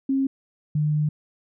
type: tone pair in turn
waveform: sine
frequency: 270 / 150.83 Hz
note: C#4 / D3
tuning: -45 / +47 cents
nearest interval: minor seventh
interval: 1008 cents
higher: first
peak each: -19 dBFS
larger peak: neither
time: 0.09-0.27 / 0.75-1.09 s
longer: second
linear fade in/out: 5 ms
effects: none